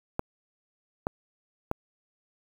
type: clicks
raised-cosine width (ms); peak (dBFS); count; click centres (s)
1; -13; 3; 0.194 / 1.069 / 1.714
effects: 7-bit